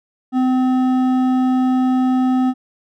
sine tone with hard clipping, 256.4 Hz, C4, 35 cents flat, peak -15 dBFS, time 0.32-2.54 s, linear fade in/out 50 ms, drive 9 dB, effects none

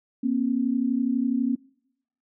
sine tone pair together, 238 / 270.1 Hz, A#3 / C#4, +36 / -45 cents, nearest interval major second, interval 219 cents, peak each -24 dBFS, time 0.23-1.56 s, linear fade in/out 10 ms, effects noise-tail reverb RT60 0.8 s tail -25 dB re dry

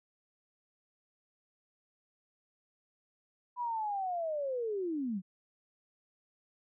sine linear sweep, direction down, 993 to 174.61 Hz, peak -32 dBFS, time 3.56-5.22 s, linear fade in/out 50 ms, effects none

